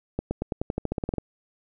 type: accelerating click train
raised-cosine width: 2 ms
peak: -13 dBFS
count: 14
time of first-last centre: 0.19-1.183 s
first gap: 120 ms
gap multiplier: 0.92
effects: none

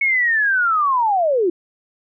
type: linear sweep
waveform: sine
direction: down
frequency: 2217 to 329.6 Hz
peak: -14 dBFS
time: 0.01-1.5 s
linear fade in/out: 5 ms
effects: none

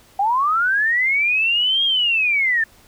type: linear two-way sweep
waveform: sine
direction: up then down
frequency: 764 to 3268 to 1750 Hz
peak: -15 dBFS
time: 0.19-2.64 s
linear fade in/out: 5 ms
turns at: 1.84 s
effects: pink hiss -51 dBFS RMS until 2.87 s

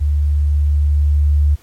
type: tone with level ramp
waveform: sine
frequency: 73.3 Hz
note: D2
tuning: 3 cents flat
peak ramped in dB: -12 to -9 dBFS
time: 0-1.56 s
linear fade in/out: 20 ms
effects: pink hiss -50 dBFS RMS until 1.62 s + MP3 64 kbps

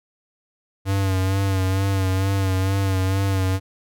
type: tone with vibrato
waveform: square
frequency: 96 Hz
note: G2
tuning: 36 cents flat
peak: -19 dBFS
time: 0.85-3.6 s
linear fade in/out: 50 ms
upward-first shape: sine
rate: 2.2 Hz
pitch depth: 40 cents each way
effects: none

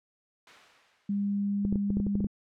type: noise with exponential decay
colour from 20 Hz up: blue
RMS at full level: -36 dBFS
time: 0.47-1.76 s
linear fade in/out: 2 ms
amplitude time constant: 280 ms
type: tone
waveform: sine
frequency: 201.5 Hz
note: G3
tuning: 48 cents sharp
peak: -26 dBFS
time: 1.09-2.27 s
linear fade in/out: 5 ms
type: clicks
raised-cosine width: 3 ms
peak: -19 dBFS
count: 10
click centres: 1.651 / 1.726 / 1.757 / 1.904 / 1.97 / 2.001 / 2.067 / 2.154 / 2.205 / 2.244 s
effects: low-pass 2000 Hz 12 dB/octave

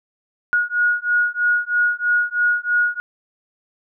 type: beating tone pair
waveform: sine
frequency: 1445 / 1448.1 Hz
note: F#6 / F#6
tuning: -41 / -38 cents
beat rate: 3.1 Hz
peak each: -19 dBFS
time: 0.53-3 s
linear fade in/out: 0 ms
effects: none

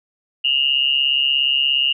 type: tone with amplitude modulation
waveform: sine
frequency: 2842 Hz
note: F7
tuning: 30 cents sharp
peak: -11 dBFS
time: 0.44-1.93 s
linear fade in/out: 10 ms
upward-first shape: sine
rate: 137 Hz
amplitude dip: 80%
effects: none

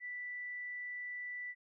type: tone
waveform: sine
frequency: 1973 Hz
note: B6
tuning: 2 cents flat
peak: -40 dBFS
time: 0-1.55 s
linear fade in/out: 50 ms
effects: none

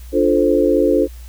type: chord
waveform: sine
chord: D minor seventh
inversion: none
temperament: equal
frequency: 293.7 / 349.2 / 440 / 523.3 Hz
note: D4 / F4 / A4 / C5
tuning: 0 / 0 / 0 / 0 cents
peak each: -17 dBFS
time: 0.12-1.08 s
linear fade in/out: 50 ms
effects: added 60 Hz sine -32 dBFS peak until 1.28 s + white hiss -47 dBFS RMS until 1.28 s

